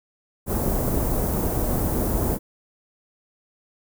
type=band-stop noise; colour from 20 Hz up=pink; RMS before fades=-23 dBFS; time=0.46-2.39 s; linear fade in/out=50 ms; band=660 to 15000 Hz; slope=12 dB/octave; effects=none